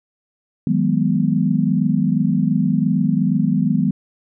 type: chord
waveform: sine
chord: G# minor seventh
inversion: second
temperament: equal with one note detuned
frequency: 159.02 / 185 / 207.7 / 246.9 Hz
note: D#3 / F#3 / G#3 / B3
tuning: +38 / 0 / 0 / 0 cents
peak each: -20 dBFS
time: 0.67-3.91 s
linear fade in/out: 2 ms
effects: none